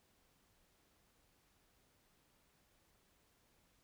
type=silence; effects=pink hiss -74 dBFS RMS until 3.83 s